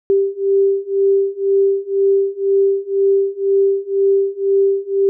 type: beating tone pair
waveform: sine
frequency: 392 / 394 Hz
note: G4 / G4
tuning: 0 / +9 cents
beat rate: 2 Hz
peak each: -16 / -15 dBFS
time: 0.1-5.09 s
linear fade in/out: 0 ms
effects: none